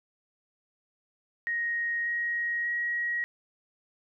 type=tone with pitch steps; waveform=sine; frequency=1874 / 1887 / 1900.2 Hz; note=A#6 / A#6 / A#6; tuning=+9 / +21 / +33 cents; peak=-27 dBFS; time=1.47-3.24 s; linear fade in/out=0 ms; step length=590 ms; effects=none